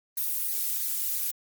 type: noise with flanger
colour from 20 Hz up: violet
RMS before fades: -29 dBFS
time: 0.17-1.31 s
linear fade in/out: 5 ms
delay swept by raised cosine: 0.46 to 2.46 ms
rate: 3 Hz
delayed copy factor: +0.65
effects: Opus 32 kbps